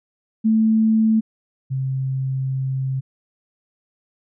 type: tone pair in turn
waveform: sine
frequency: 220.5 / 132.76 Hz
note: A3 / C3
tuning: +4 / +26 cents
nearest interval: major sixth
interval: 878 cents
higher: first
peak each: -13 / -20 dBFS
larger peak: first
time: 0.44-1.21 / 1.7-3.01 s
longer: second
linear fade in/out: 20 ms
effects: none